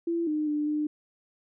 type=tone with pitch steps; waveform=sine; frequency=337.3 / 304.4 / 297.9 / 300.9 Hz; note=E4 / D#4 / D4 / D4; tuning=+40 / -38 / +25 / +42 cents; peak=-25 dBFS; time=0.07-0.87 s; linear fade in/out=5 ms; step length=200 ms; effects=none